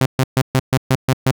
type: tone bursts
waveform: sawtooth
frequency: 130.81 Hz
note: C3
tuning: in tune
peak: -8 dBFS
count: 8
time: 0.01-1.312 s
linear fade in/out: 2 ms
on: 49 ms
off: 130 ms
effects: none